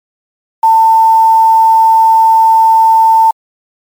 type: tone with quantisation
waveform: sine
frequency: 895 Hz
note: A5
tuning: 29 cents sharp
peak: -3 dBFS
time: 0.63-3.31 s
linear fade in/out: 5 ms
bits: 5
effects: MP3 96 kbps